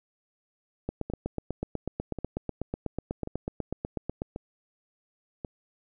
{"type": "two click trains", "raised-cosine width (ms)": 2, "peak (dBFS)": [-17, -21], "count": [28, 5], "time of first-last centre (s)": [[0.89, 4.219], [1.1, 5.448]], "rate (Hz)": [8.11, 0.92], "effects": []}